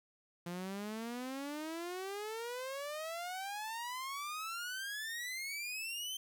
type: exponential sweep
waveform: sawtooth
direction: up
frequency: 171 to 3130 Hz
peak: -36 dBFS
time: 0.46-6.17 s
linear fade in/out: 5 ms
effects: 12-bit